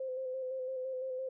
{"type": "tone with vibrato", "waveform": "sine", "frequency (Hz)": 518, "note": "C5", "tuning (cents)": -17, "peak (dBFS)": -35, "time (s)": [0, 1.29], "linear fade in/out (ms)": 5, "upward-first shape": "square", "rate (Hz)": 5.9, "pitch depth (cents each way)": 25, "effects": []}